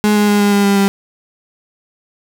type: tone with pitch steps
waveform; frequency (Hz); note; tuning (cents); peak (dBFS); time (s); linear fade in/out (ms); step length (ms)
35% pulse; 209.9 / 207.8 / 205.8 / 203.8 / 201.8 / 199.84 / 197.89; G#3 / G#3 / G#3 / G#3 / G#3 / G3 / G3; +19 / +1 / -16 / -32 / -49 / +34 / +17; -8; 0.04-0.88; 0; 120
effects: none